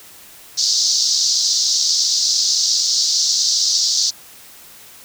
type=band-pass noise; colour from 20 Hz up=pink; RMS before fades=-17 dBFS; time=0.57-4.11 s; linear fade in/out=20 ms; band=4300 to 6300 Hz; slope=48 dB/octave; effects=white hiss -42 dBFS RMS until 5.04 s